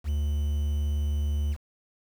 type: tone with quantisation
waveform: triangle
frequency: 73.42 Hz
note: D2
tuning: in tune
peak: -22 dBFS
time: 0.04-1.57 s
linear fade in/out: 50 ms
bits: 8
effects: none